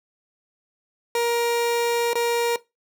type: tone with dropouts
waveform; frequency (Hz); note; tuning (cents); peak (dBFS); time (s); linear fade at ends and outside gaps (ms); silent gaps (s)
30% pulse; 471.4; A#4; +19; -17; 1.15-2.56; 2; 2.133-2.154
effects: noise-tail reverb RT60 0.2 s tail -18 dB re dry